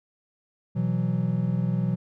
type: chord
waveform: triangle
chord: B suspended fourth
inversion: none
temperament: equal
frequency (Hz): 123.47 / 164.81 / 185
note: B2 / E3 / F#3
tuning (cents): 0 / 0 / 0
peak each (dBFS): -25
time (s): 0.75-1.96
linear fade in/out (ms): 20
effects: none